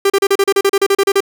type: tone bursts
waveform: 45% pulse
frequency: 395.3 Hz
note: G4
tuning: 15 cents sharp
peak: -9 dBFS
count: 14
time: 0.05-1.205 s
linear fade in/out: 5 ms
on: 50 ms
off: 35 ms
effects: none